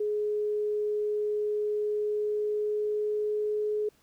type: tone with pitch glide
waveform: sine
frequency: 420 to 422.7 Hz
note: G#4 to G#4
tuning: +19 to +31 cents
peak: -26 dBFS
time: 0-3.89 s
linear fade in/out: 5 ms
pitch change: +12 cents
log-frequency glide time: 1.9-3.71 s
effects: pink hiss -65 dBFS RMS until 4.02 s